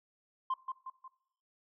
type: tone with echo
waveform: sine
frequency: 1046.5 Hz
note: C6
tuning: in tune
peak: -28 dBFS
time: 0.5-0.54 s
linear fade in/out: 5 ms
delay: 180 ms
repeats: 3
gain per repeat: -6 dB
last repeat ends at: 1.08 s
effects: noise-tail reverb RT60 0.8 s tail -22 dB re dry + tanh soft clip ceiling -27 dBFS